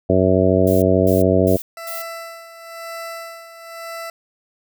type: harmonic tone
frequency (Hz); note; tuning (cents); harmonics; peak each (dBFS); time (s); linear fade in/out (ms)
93.4; F#2; +17; 1 / 2 / 3 / 4 / 5 / 6 / 7; -20 / -20 / -20 / -20 / -20 / -20 / -20; 0.09-1.57; 10
type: noise bursts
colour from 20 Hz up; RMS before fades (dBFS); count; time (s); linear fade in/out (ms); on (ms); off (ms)
violet; -31; 4; 0.67-2.02; 2; 150; 250
type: tone with tremolo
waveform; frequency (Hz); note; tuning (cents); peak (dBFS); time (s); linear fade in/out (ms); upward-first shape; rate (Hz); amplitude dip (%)
20% pulse; 666; E5; +18; -23; 1.77-4.1; 2; sine; 1; 70
effects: none